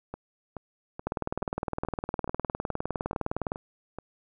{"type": "two click trains", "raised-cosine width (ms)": 1, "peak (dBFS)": [-22, -15], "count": [10, 49], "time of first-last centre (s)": [[0.14, 3.986], [1.07, 3.519]], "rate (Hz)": [2.34, 19.6], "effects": []}